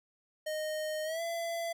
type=tone with pitch glide; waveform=square; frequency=618 to 673.9 Hz; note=D#5 to E5; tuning=-12 to +38 cents; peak=-34 dBFS; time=0.46-1.73 s; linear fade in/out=10 ms; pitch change=+150 cents; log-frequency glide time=1.04-1.22 s; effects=none